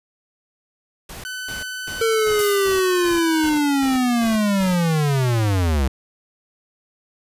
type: noise bursts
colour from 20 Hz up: pink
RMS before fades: -35 dBFS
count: 10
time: 1.09-4.75 s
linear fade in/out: 5 ms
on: 150 ms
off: 240 ms
type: tone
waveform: sawtooth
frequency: 1508 Hz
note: F#6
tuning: 32 cents sharp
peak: -24 dBFS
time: 1.25-3.49 s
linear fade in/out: 0 ms
type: linear sweep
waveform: square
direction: down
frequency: 456.2 to 62.6 Hz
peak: -17 dBFS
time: 2.01-5.88 s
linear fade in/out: 5 ms
type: noise with exponential decay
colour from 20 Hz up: blue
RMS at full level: -25 dBFS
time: 2.39-3.64 s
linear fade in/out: 0 ms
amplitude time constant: 270 ms
effects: resampled to 32000 Hz